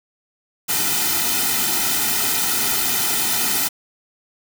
white noise with comb filter, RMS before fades -20 dBFS, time 0.68-3.69 s, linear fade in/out 20 ms, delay 1.8 ms, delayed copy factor -1, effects none

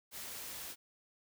white noise, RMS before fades -45 dBFS, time 0.11-0.76 s, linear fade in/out 50 ms, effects none

